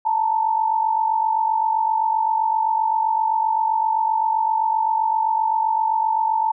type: tone pair together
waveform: sine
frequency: 880 / 927.7 Hz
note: A5 / A#5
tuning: 0 / -9 cents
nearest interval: minor second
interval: 91 cents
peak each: -18 / -23 dBFS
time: 0.05-6.52 s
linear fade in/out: 10 ms
effects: none